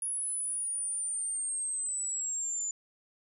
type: linear sweep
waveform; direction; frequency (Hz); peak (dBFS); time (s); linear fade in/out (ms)
sine; down; 10410 to 7040; -31; 0.02-2.71; 2
effects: none